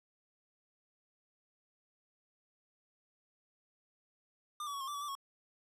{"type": "tone with pitch steps", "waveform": "square", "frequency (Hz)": [1202, 1142, 1118, 1072, 1169, 1139, 1172, 1101], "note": ["D6", "D6", "C#6", "C6", "D6", "C#6", "D6", "C#6"], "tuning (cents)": [40, -49, 14, 42, -8, 47, -4, -12], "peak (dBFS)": -39, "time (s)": [4.6, 5.152], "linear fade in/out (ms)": 2, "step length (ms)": 69, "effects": ["resampled to 32000 Hz"]}